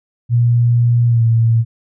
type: tone with pitch glide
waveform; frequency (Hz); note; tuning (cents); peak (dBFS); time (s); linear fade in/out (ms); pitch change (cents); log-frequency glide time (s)
sine; 119.3 to 114.64; A#2 to A#2; +41 to -28; -9; 0.29-1.65; 50; -69; 1.07-1.23
effects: none